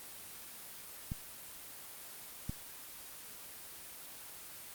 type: clicks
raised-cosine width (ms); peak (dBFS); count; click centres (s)
5; -24; 2; 1.119 / 2.495
effects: white hiss -49 dBFS RMS until 4.74 s + Opus 24 kbps